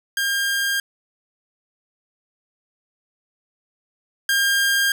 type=tone pair in turn; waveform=sawtooth; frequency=1607 / 1607 Hz; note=G6 / G6; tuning=+43 / +43 cents; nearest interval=unison; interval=0 cents; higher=neither; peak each=-16 / -13 dBFS; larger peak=second; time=0.17-0.8 / 4.29-4.92 s; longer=neither; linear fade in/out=2 ms; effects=none